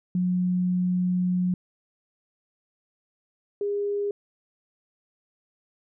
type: tone pair in turn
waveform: sine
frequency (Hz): 180.8 / 407.1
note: F#3 / G#4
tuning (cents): -40 / -35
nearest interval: octave + major second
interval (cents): 1405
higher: second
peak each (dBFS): -21 / -24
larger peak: first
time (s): 0.15-1.54 / 3.61-4.11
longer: first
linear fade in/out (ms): 2
effects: none